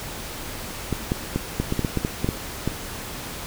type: clicks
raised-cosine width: 3 ms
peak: -9 dBFS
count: 12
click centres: 0.927 / 1.119 / 1.36 / 1.6 / 1.724 / 1.793 / 1.848 / 1.973 / 2.049 / 2.245 / 2.289 / 2.676 s
effects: pink hiss -34 dBFS RMS until 3.46 s